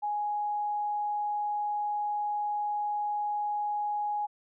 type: tone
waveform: sine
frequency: 832 Hz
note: G#5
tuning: 3 cents sharp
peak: -28 dBFS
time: 0.02-4.27 s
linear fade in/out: 20 ms
effects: none